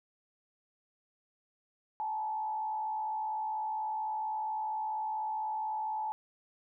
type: tone with frequency modulation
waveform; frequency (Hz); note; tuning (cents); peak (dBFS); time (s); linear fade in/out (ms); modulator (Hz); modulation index
sine; 866; A5; -28; -32; 2-6.12; 0; 64.3; 0.56
effects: none